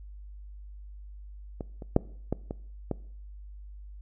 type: clicks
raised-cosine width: 2 ms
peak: -21 / -27 / -6 / -14 / -20 / -15 dBFS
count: 6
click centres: 1.608 / 1.822 / 1.964 / 2.326 / 2.509 / 2.913 s
effects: noise-tail reverb RT60 0.6 s tail -21 dB re dry + added 50 Hz sine -42 dBFS peak until 4.01 s